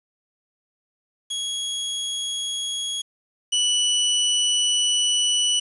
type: tone pair in turn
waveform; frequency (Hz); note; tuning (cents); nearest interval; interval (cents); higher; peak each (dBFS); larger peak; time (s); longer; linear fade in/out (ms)
sawtooth; 3322 / 2960; G#7 / F#7; 0 / 0; major second; 200; first; -22 / -15; second; 1.3-3.02 / 3.52-5.6; second; 10
effects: resampled to 24000 Hz + 8-bit